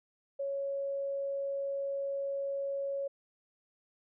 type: tone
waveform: sine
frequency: 554.4 Hz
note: C#5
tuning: in tune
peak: -32 dBFS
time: 0.39-3.08 s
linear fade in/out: 10 ms
effects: none